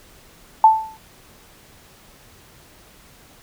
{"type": "tone with exponential decay", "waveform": "sine", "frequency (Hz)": 880, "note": "A5", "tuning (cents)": 0, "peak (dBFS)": -4, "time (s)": [0.64, 0.97], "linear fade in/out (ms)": 2, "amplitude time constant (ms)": 71, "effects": ["pink hiss -49 dBFS RMS until 3.42 s"]}